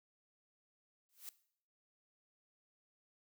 blue noise with exponential growth, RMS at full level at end -44 dBFS, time 1.09-1.29 s, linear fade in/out 0 ms, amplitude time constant 43 ms, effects noise-tail reverb RT60 0.6 s tail -18 dB re dry

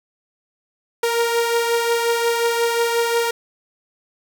sawtooth beating tone pair, 466.2 / 471.8 Hz, A#4 / A#4, 0 / +21 cents, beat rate 5.6 Hz, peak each -14 / -21 dBFS, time 1.03-3.31 s, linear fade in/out 5 ms, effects none

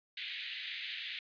white band-pass noise, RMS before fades -42 dBFS, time 0.17-1.19 s, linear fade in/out 2 ms, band 1800 to 3900 Hz, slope 48 dB/octave, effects resampled to 11025 Hz

